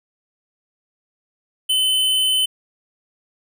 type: tone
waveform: square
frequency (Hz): 3041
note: F#7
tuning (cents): +47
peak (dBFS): -16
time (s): 1.69-2.46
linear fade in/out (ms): 10
effects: none